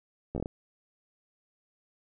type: slowing click train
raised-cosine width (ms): 2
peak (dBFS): -20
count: 6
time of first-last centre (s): 0.35-0.459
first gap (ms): 13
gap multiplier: 1.26
effects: none